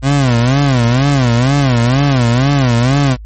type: tone with vibrato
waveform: 30% pulse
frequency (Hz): 129.4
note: C3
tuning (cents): -19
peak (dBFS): -6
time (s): 0.02-3.17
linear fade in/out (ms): 50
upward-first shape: sine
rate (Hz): 2.1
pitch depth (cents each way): 180
effects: added 53 Hz sine -27 dBFS peak until 3.25 s + MP3 32 kbps